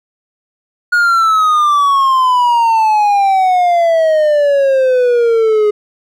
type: exponential sweep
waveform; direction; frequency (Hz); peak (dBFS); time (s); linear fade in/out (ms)
triangle; down; 1445 to 415.3; -6; 0.92-5.71; 10
effects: none